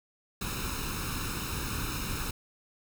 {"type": "noise with comb filter", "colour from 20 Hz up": "pink", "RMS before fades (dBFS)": -34, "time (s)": [0.41, 2.31], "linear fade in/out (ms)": 5, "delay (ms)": 0.76, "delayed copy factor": 0.75, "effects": []}